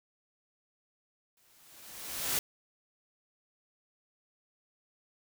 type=noise with exponential growth; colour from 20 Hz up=white; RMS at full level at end=-29 dBFS; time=1.37-2.39 s; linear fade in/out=2 ms; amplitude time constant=220 ms; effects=none

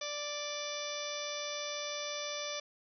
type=harmonic tone; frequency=587.3 Hz; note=D5; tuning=in tune; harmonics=1 / 2 / 3 / 4 / 5 / 6 / 7 / 8 / 9 / 10; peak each=-41 / -46 / -50 / -45 / -51 / -43 / -53 / -48 / -48 / -45 dBFS; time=0.01-2.6 s; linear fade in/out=5 ms; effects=none

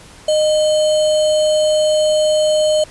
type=tone with sample-and-hold; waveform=sine; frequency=614 Hz; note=D#5; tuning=23 cents flat; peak=-11 dBFS; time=0.28-2.84 s; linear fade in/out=5 ms; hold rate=3675 Hz; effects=pink hiss -41 dBFS RMS until 2.9 s + resampled to 24000 Hz

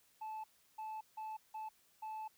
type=tone bursts at uneven times; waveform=sine; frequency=871 Hz; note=A5; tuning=18 cents flat; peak=-39 dBFS; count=5; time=0.21-0.44 / 0.78-1.01 / 1.17-1.37 / 1.54-1.69 / 2.02-2.28 s; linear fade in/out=10 ms; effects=tanh soft clip ceiling -41 dBFS + white hiss -71 dBFS RMS until 2.37 s

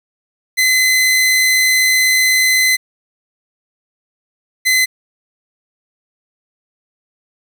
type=tone pair in turn; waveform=sawtooth; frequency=2037 / 2037 Hz; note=C7 / C7; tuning=-47 / -47 cents; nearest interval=unison; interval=0 cents; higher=neither; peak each=-7 dBFS; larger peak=neither; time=0.57-2.77 / 4.65-4.86 s; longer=first; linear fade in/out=20 ms; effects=8-bit

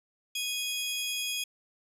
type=tone pair together; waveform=sawtooth; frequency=2489 / 3322 Hz; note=D#7 / G#7; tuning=0 / 0 cents; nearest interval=perfect fourth; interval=500 cents; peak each=-32 / -29 dBFS; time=0.35-1.44 s; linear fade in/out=5 ms; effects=resampled to 32000 Hz

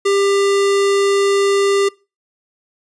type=tone; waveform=square; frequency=397.7 Hz; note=G4; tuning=25 cents sharp; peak=-13 dBFS; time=0.05-1.89 s; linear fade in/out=10 ms; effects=noise-tail reverb RT60 0.3 s tail -24 dB re dry + resampled to 22050 Hz

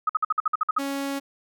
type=tone bursts; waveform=sine; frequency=1262 Hz; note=D#6; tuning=24 cents sharp; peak=-18 dBFS; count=10; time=0.07-0.787 s; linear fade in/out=5 ms; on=24 ms; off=53 ms
type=tone; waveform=sawtooth; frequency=277.2 Hz; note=C#4; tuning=in tune; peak=-23 dBFS; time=0.78-1.2 s; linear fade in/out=20 ms
effects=none

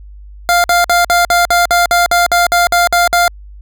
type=tone bursts; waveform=25% pulse; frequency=698.5 Hz; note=F5; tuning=in tune; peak=-4 dBFS; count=14; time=0.49-3.279 s; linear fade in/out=0 ms; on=150 ms; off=53 ms; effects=added 50 Hz sine -31 dBFS peak until 3.61 s

